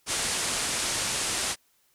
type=low-pass noise; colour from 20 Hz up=white; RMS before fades=-29 dBFS; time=0.06-1.56 s; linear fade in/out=50 ms; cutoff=10000 Hz; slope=48 dB/octave; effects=white hiss -67 dBFS RMS until 1.94 s